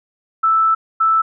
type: tone pair in turn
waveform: sine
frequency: 1318.5 / 1318.5 Hz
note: E6 / E6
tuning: 0 / 0 cents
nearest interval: unison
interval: 0 cents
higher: neither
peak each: -11 dBFS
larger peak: neither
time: 0.43-0.75 / 1-1.22 s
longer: first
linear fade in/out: 10 ms
effects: none